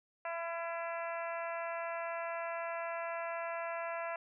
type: harmonic tone with a mistuned harmonic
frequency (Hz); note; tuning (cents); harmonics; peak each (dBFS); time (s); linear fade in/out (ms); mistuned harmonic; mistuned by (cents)
335.3; E4; +30; 2 / 3 / 4 / 5 / 6 / 7 / 8; -39 / -43 / -45 / -47 / -49 / -50 / -51; 0.25-4.16; 2; 4; +19
effects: none